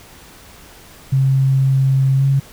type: tone with pitch glide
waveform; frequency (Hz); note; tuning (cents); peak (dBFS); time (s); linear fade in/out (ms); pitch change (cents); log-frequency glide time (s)
sine; 134.2 to 136.94; C3 to C#3; +44 to -21; -11; 1.12-2.4; 10; +35; 2.16-2.24
effects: pink hiss -42 dBFS RMS until 2.52 s